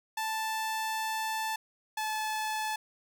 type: tone pair in turn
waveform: sawtooth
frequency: 880 / 865.4 Hz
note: A5 / A5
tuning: 0 / -29 cents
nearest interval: unison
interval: 29 cents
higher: first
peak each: -27 dBFS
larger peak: neither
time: 0.17-1.56 / 1.97-2.76 s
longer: first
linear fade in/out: 5 ms
effects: none